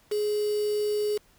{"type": "tone with quantisation", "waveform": "sine", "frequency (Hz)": 418.8, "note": "G#4", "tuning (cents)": 15, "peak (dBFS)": -24, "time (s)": [0.11, 1.18], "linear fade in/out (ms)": 10, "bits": 6, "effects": ["pink hiss -61 dBFS RMS until 1.38 s"]}